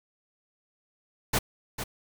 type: noise with echo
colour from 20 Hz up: pink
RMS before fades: -24 dBFS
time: 1.33-1.39 s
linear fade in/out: 10 ms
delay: 450 ms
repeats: 1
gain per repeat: -9 dB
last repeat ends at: 1.84 s
effects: none